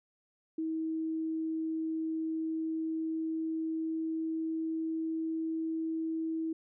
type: tone with pitch glide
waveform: sine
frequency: 320.3 to 322.9 Hz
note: E4 to E4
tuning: -50 to -36 cents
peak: -31 dBFS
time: 0.58-6.53 s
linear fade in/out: 5 ms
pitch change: +14 cents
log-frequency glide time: 2.18-5.68 s
effects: none